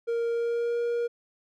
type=tone with pitch glide; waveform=triangle; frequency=466.2 to 473.3 Hz; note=A#4 to A#4; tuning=0 to +26 cents; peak=-23 dBFS; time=0.07-1.08 s; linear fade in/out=20 ms; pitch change=+26 cents; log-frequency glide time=0.29-0.79 s; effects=none